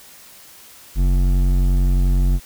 triangle tone with hard clipping, 45.66 Hz, F#1, 22 cents flat, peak -15 dBFS, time 0.95-2.4 s, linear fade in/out 50 ms, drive 15 dB, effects white hiss -44 dBFS RMS until 2.45 s

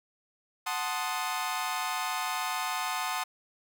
sawtooth chord, F# diminished seventh, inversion none, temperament equal, 740 / 880 / 1046.5 / 1244.5 Hz, F#5 / A5 / C6 / Eb6, 0 / 0 / 0 / 0 cents, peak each -32 dBFS, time 0.66-3.24 s, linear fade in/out 10 ms, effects none

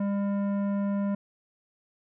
sine tone with tanh clipping, 200.5 Hz, G3, 39 cents sharp, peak -27 dBFS, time 0-1.15 s, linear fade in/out 5 ms, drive 13 dB, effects none

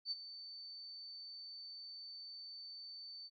sine tone with ADSR envelope, 4542 Hz, C#8, 41 cents sharp, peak -35 dBFS, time 0.05-3.3 s, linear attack 64 ms, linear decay 27 ms, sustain -13 dB, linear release 42 ms, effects Opus 48 kbps

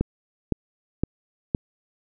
click train, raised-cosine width 3 ms, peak -8 dBFS, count 4, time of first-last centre 0.01-1.548 s, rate 1.95 Hz, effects none

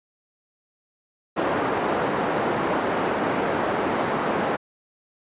pink band-pass noise, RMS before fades -24 dBFS, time 1.36-4.57 s, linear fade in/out 20 ms, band 280 to 1300 Hz, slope 12 dB/octave, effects resampled to 8000 Hz

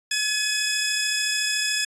15% pulse tone pair together, 1701.9 / 2536 Hz, G#6 / D#7, +42 / +32 cents, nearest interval perfect fifth, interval 690 cents, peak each -18 dBFS, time 0.11-1.85 s, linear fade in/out 5 ms, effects resampled to 22050 Hz

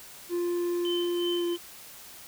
triangle tone with pitch glide, 349.2 to 345.8 Hz, F4 to F4, 0 to -17 cents, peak -24 dBFS, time 0.29-1.58 s, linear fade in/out 50 ms, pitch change -17 cents, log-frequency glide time 1.36-1.46 s
sine tone with tremolo, 3071 Hz, G7, 36 cents flat, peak -31 dBFS, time 0.85-1.56 s, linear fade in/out 0 ms, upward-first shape sine, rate 2.8 Hz, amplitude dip 75%
effects white hiss -47 dBFS RMS until 2.27 s

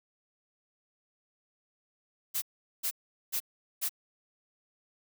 blue noise bursts, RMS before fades -31 dBFS, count 4, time 2.34-3.894 s, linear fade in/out 20 ms, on 81 ms, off 410 ms, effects none

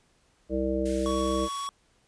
harmonic tone, 65.41 Hz, C2, in tune, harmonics 1 / 3 / 5 / 7 / 9, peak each -33 / -33 / -29 / -32 / -31 dBFS, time 0.49-1.49 s, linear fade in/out 50 ms
white high-pass noise, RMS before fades -43 dBFS, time 0.85-1.68 s, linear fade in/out 10 ms, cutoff 1400 Hz, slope 96 dB/octave
square tone, 1119 Hz, C#6, 16 cents sharp, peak -32 dBFS, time 1.06-1.69 s, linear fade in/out 0 ms
effects pink hiss -66 dBFS RMS until 2.07 s + resampled to 22050 Hz

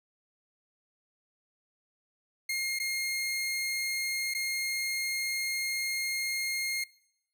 sawtooth tone with dropouts, 2134 Hz, C7, 34 cents sharp, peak -26 dBFS, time 2.49-6.84 s, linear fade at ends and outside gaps 5 ms, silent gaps 2.789-2.798 / 4.339-4.347 s, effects noise-tail reverb RT60 0.8 s tail -21 dB re dry

